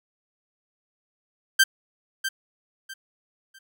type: tone with echo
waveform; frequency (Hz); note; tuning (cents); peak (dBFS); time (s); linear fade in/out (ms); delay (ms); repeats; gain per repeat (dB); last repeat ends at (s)
sawtooth; 1568; G6; 0; -10; 1.59-1.64; 10; 650; 3; -11; 3.59
effects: none